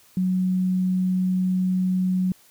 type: tone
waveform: sine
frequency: 184.7 Hz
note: F#3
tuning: 3 cents flat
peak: -19 dBFS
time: 0.17-2.32 s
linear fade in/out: 2 ms
effects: white hiss -55 dBFS RMS until 2.5 s